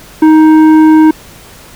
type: tone with tanh clipping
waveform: triangle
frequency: 313.1 Hz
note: D#4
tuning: 11 cents sharp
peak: -3 dBFS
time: 0.22-1.11 s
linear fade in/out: 5 ms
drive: 14 dB
effects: pink hiss -35 dBFS RMS until 1.75 s